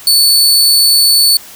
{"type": "tone", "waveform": "sawtooth", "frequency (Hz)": 4464, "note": "C#8", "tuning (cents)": 11, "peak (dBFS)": -3, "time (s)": [0.07, 1.37], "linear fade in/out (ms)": 2, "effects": ["white hiss -34 dBFS RMS until 1.55 s"]}